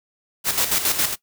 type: noise with tremolo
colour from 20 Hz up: white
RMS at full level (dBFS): -19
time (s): 0.44-1.16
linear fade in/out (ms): 50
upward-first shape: square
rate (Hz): 7.3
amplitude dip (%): 60
effects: noise-tail reverb RT60 0.1 s tail -19 dB re dry